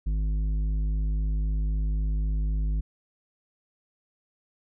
triangle tone with tanh clipping, 51.91 Hz, G#1, in tune, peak -25 dBFS, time 0.06-2.81 s, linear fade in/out 10 ms, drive 13 dB, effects none

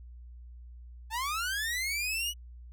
sawtooth linear sweep, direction up, 853 to 2960 Hz, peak -27 dBFS, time 1.1-2.34 s, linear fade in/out 50 ms, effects added 60 Hz sine -45 dBFS peak until 2.72 s

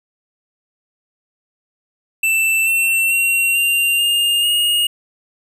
square tone with pitch steps, 2662 / 2701 / 2740 / 2780 / 2820 / 2861 Hz, E7 / E7 / F7 / F7 / F7 / F7, +16 / +42 / -34 / -9 / +16 / +41 cents, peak -14 dBFS, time 2.23-4.87 s, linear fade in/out 5 ms, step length 440 ms, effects none

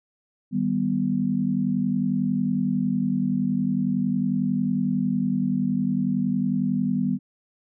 sine chord, Eb augmented, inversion none, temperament equal, 155.56 / 196 / 246.9 Hz, Eb3 / G3 / B3, 0 / 0 / 0 cents, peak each -29 / -24 / -24 dBFS, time 0.51-7.19 s, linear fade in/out 50 ms, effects none

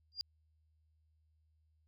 sine tone with exponential growth, 4810 Hz, D8, 41 cents sharp, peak -31 dBFS, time 0.12-0.21 s, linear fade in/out 0 ms, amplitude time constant 18 ms, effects added 78 Hz sine -70 dBFS peak until 1.87 s

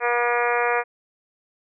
harmonic tone, 240 Hz, B3, 49 cents flat, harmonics 2 / 3 / 4 / 5 / 6 / 7 / 8 / 9 / 10, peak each -24 / -26 / -27 / -28 / -29 / -29 / -30 / -31 / -31 dBFS, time 0-0.84 s, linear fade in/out 50 ms, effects none

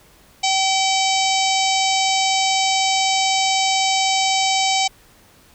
harmonic tone, 768 Hz, G5, 36 cents flat, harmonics 1 / 3 / 4 / 5 / 6 / 7 / 8 / 9 / 10, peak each -19 / -24 / -25 / -26 / -27 / -27 / -28 / -29 / -29 dBFS, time 0.43-4.88 s, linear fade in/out 10 ms, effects pink hiss -51 dBFS RMS until 5.54 s

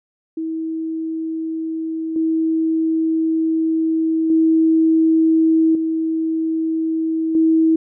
sine tone with level steps, 322.1 Hz, E4, 40 cents flat, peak -21 / -15 / -11 / -17 / -11 dBFS, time 0.37-7.76 s, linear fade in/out 5 ms, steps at 2.16 / 4.3 / 5.75 / 7.35 s, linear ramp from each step 2 ms, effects none

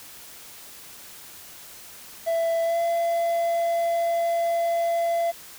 triangle tone with pitch glide, 665 to 678.2 Hz, E5 to E5, +15 to +49 cents, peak -19 dBFS, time 2.26-5.32 s, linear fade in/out 20 ms, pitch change +34 cents, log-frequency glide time 2.63-2.79 s, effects white hiss -44 dBFS RMS until 5.58 s

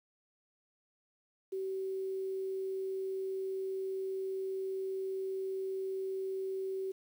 sine tone with quantisation, 382.5 Hz, G4, 42 cents flat, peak -34 dBFS, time 1.52-6.92 s, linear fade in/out 10 ms, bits 10, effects none

